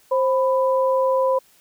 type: tone pair together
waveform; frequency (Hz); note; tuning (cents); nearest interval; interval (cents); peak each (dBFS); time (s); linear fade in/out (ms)
sine; 527.1 / 995; C5 / B5; +13 / +13; major seventh; 1100; -17 / -22; 0.11-1.39; 10
effects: white hiss -56 dBFS RMS until 1.6 s